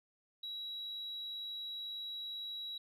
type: tone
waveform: sine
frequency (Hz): 3883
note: B7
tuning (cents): -30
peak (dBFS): -39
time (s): 0.43-2.78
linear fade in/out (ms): 5
effects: tanh soft clip ceiling -37 dBFS